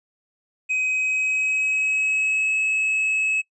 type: tone with pitch glide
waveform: triangle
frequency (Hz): 2523 to 2579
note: D#7 to E7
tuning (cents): +23 to -39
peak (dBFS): -18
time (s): 0.69-3.42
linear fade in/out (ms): 20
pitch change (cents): +38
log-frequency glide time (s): 0.81-2.55
effects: noise-tail reverb RT60 0.1 s tail -24 dB re dry + resampled to 24000 Hz